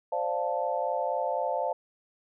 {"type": "chord", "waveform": "sine", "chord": "D minor seventh", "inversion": "third", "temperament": "equal", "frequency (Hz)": [523.3, 587.3, 698.5, 880], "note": ["C5", "D5", "F5", "A5"], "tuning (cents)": [0, 0, 0, 0], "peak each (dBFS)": -32, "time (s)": [0.12, 1.73], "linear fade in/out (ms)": 5, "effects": []}